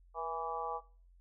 harmonic tone with a mistuned harmonic, 164.81 Hz, E3, in tune, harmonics 3 / 4 / 5 / 6 / 7, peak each -43 / -44 / -40 / -44 / -41 dBFS, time 0.14-0.81 s, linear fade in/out 50 ms, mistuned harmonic 3, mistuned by -37 cents, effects noise-tail reverb RT60 0.4 s tail -20 dB re dry + added 44 Hz sine -59 dBFS peak until 1.2 s

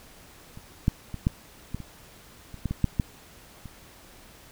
clicks, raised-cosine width 5 ms, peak -29 / -8 / -21 / -9 / -18 / -26 / -27 / -15 / -16 / -8 / -10 / -27 dBFS, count 12, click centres 0.574 / 0.881 / 1.143 / 1.269 / 1.746 / 1.803 / 2.543 / 2.657 / 2.71 / 2.843 / 2.998 / 3.657 s, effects pink hiss -51 dBFS RMS until 4.51 s

